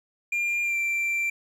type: tone with pitch glide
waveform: triangle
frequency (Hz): 2399 to 2354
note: D7 to D7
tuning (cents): +36 to +3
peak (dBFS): -22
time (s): 0.32-1.3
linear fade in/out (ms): 5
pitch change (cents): -33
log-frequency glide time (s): 0.63-0.76
effects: 10-bit